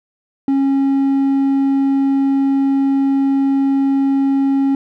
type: tone with hard clipping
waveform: sine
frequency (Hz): 273.4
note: C#4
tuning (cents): -24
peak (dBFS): -13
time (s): 0.48-4.75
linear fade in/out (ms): 2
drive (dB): 3
effects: none